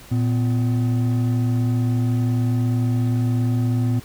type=tone pair together; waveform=triangle; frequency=116.54 / 251.7 Hz; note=A#2 / B3; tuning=0 / +33 cents; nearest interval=octave + minor second; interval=1333 cents; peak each=-16 / -22 dBFS; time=0.11-4 s; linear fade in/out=10 ms; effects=pink hiss -44 dBFS RMS until 4.04 s